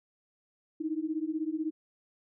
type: beating tone pair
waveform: sine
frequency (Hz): 306.5 / 322.5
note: D#4 / E4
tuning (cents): -26 / -38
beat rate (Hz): 16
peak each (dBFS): -33 / -33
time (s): 0.8-1.71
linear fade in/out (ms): 10
effects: none